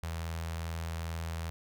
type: tone with notch filter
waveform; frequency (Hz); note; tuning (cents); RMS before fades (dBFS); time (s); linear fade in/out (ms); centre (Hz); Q
sawtooth; 82.41; E2; 0; -37; 0.03-1.5; 0; 300; 0.69
effects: none